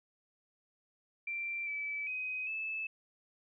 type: tone with pitch steps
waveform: sine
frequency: 2355 / 2305 / 2516 / 2616 Hz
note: D7 / D7 / D#7 / E7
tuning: +4 / -33 / +19 / -14 cents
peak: -35 dBFS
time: 1.27-2.87 s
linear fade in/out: 5 ms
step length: 400 ms
effects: none